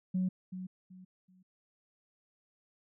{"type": "tone with echo", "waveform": "sine", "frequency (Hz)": 184.8, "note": "F#3", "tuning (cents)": -2, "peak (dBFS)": -27, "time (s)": [0.14, 0.29], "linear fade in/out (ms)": 10, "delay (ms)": 380, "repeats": 3, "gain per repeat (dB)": -11, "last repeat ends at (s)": 1.43, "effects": ["tanh soft clip ceiling -24 dBFS"]}